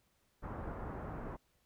pink low-pass noise, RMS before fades -43 dBFS, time 0.42-1.37 s, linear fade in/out 20 ms, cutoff 1400 Hz, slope 24 dB/octave, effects pink hiss -75 dBFS RMS until 1.65 s

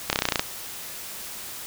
slowing click train, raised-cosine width 0.2 ms, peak -3 dBFS, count 10, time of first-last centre 0.1-0.395 s, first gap 29 ms, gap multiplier 1.03, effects white hiss -37 dBFS RMS until 1.66 s

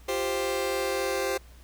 sawtooth chord, F suspended second, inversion none, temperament just, 349.2 / 392.9 / 523.8 Hz, F4 / G4 / C5, 0 / +4 / +2 cents, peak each -31 / -26 / -25 dBFS, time 0.08-1.38 s, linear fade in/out 10 ms, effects added 60 Hz sine -48 dBFS peak until 1.63 s + pink hiss -57 dBFS RMS until 1.63 s

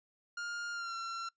45% pulse tone with pitch glide, 1410 to 1359.6 Hz, F6 to F6, +16 to -47 cents, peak -37 dBFS, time 0.37-1.29 s, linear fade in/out 5 ms, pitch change -63 cents, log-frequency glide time 0.72-0.95 s, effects noise-tail reverb RT60 0.1 s tail -20 dB re dry + resampled to 16000 Hz

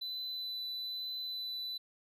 triangle tone with vibrato, 4000 Hz, B7, 21 cents sharp, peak -36 dBFS, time 0.01-1.78 s, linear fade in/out 10 ms, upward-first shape triangle, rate 1.1 Hz, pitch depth 8 cents each way, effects none

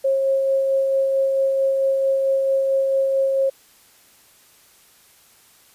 sine tone with tremolo, 540 Hz, C#5, 45 cents flat, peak -15 dBFS, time 0.04-3.5 s, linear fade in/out 10 ms, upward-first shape sine, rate 4.5 Hz, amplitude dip 25%, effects white hiss -53 dBFS RMS until 5.74 s + resampled to 32000 Hz

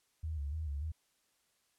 sine tone with vibrato, 75 Hz, D2, 37 cents sharp, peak -35 dBFS, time 0.23-0.92 s, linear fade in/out 10 ms, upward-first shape square, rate 3.4 Hz, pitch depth 92 cents each way, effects white hiss -75 dBFS RMS until 1.78 s + low-pass 11000 Hz 12 dB/octave

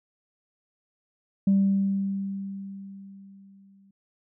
sine tone with exponential decay, 196 Hz, G3, in tune, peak -15 dBFS, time 1.47-3.91 s, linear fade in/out 5 ms, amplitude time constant 530 ms, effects tanh soft clip ceiling -14 dBFS

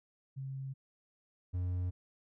sine / triangle tone pair in turn, 134.5 / 90.08 Hz, C3 / F#2, +48 / -46 cents, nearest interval perfect fifth, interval 694 cents, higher first, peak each -38 / -30 dBFS, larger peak second, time 0.36-0.74 / 1.53-1.91 s, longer neither, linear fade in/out 20 ms, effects none

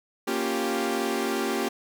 sawtooth chord, G half-diminished seventh, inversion first, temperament equal, 233.1 / 277.2 / 349.2 / 392 Hz, Bb3 / Db4 / F4 / G4, 0 / 0 / 0 / 0 cents, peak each -27 / -28 / -28 / -25 dBFS, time 0.27-1.69 s, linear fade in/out 10 ms, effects none

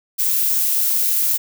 violet noise, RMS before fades -18 dBFS, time 0.18-1.38 s, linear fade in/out 20 ms, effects none

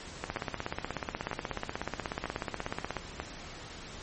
two click trains, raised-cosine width 0.5 ms, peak -17 / -18 dBFS, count 46 / 4, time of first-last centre 0.24-2.967 / 0.37-3.2 s, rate 16.5 / 1.06 Hz, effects pink hiss -45 dBFS RMS until 4.02 s + MP3 32 kbps

